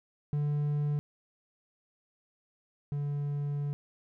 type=tone pair in turn; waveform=triangle; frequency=146.83 / 144.22 Hz; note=D3 / D3; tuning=0 / -31 cents; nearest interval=unison; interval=31 cents; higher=first; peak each=-25 / -28 dBFS; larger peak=first; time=0.33-0.99 / 2.92-3.73 s; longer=second; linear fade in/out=0 ms; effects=none